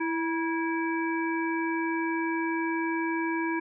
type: harmonic tone with a mistuned harmonic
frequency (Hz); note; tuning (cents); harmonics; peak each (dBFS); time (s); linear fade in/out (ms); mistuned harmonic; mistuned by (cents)
329.6; E4; 0; 1 / 3 / 5 / 7; -28 / -33 / -35 / -36; 0-3.6; 10; 3; -44
effects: none